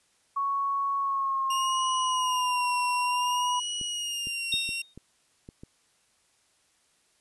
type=tone with pitch glide; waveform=sine; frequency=1110 to 988.9 Hz; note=C#6 to B5; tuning=+2 to +2 cents; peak=-25 dBFS; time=0.36-3.6 s; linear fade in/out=10 ms; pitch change=-200 cents; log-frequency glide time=0.98-2.61 s
type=tone with vibrato; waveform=sawtooth; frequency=2824 Hz; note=F7; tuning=19 cents sharp; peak=-27 dBFS; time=1.5-4.82 s; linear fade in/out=5 ms; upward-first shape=sine; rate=0.56 Hz; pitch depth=56 cents each way
type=clicks; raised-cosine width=3 ms; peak=-30 dBFS; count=7; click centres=3.813 / 4.271 / 4.54 / 4.691 / 4.976 / 5.489 / 5.635 s
type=tone with exponential decay; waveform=sine; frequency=3710 Hz; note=A#7; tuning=9 cents flat; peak=-22 dBFS; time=4.52-4.94 s; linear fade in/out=5 ms; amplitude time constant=91 ms
effects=white hiss -67 dBFS RMS until 7.2 s + resampled to 24000 Hz